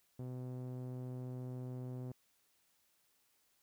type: tone with low-pass filter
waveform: sawtooth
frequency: 126.5 Hz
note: B2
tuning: 42 cents sharp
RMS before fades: -44 dBFS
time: 0.19-2.12 s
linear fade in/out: 5 ms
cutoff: 520 Hz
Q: 0.69
effects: white hiss -75 dBFS RMS until 3.62 s